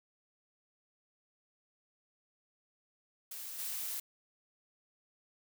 blue noise with level steps, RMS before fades -44 / -39 dBFS, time 3.31-4 s, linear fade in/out 5 ms, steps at 3.58 s, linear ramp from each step 20 ms, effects none

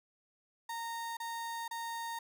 35% pulse tone bursts, 924 Hz, A#5, 16 cents flat, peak -36 dBFS, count 3, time 0.69-2.19 s, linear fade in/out 5 ms, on 480 ms, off 30 ms, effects none

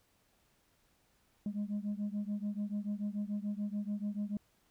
sine beating tone pair, 203.5 / 210.4 Hz, G#3 / G#3, -35 / +23 cents, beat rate 6.9 Hz, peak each -35 / -36 dBFS, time 1.46-4.37 s, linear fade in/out 2 ms, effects tanh soft clip ceiling -31 dBFS + pink hiss -72 dBFS RMS until 4.7 s

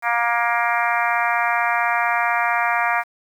harmonic tone, 235.7 Hz, A#3, 19 cents sharp, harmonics 3 / 4 / 5 / 6 / 7 / 8 / 9 / 10, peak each -23 / -24 / -25 / -26 / -26 / -27 / -28 / -28 dBFS, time 0.02-3.04 s, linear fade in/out 50 ms, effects 8-bit

